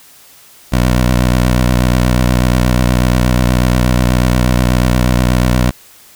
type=tone with vibrato; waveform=15% pulse; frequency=61.74 Hz; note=B1; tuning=in tune; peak=-3 dBFS; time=0.72-5.71 s; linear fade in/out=10 ms; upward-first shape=triangle; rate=8.3 Hz; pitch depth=68 cents each way; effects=white hiss -42 dBFS RMS until 6.15 s